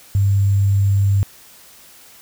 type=tone with sample-and-hold; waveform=sine; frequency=99 Hz; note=G2; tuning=18 cents sharp; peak=-12 dBFS; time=0.15-1.23 s; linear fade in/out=0 ms; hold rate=7350 Hz; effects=white hiss -45 dBFS RMS until 2.21 s